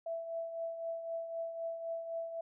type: tone with tremolo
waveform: sine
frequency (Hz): 663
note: E5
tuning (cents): +10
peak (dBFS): -34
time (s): 0.06-2.41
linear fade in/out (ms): 5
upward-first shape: triangle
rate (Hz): 3.9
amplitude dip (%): 60
effects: none